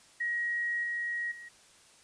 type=tone with level steps; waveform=sine; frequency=1896 Hz; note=A#6; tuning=29 cents sharp; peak=-29 / -31 / -44 dBFS; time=0.2-1.49 s; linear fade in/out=10 ms; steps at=0.83 / 1.31 s; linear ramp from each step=10 ms; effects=white hiss -59 dBFS RMS until 2.03 s + resampled to 22050 Hz